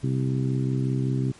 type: harmonic tone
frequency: 65.41 Hz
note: C2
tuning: in tune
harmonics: 2 / 3 / 4 / 5 / 6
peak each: -23 / -32 / -30 / -34 / -36 dBFS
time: 0.03-1.32 s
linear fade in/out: 10 ms
effects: pink hiss -51 dBFS RMS until 1.39 s + MP3 48 kbps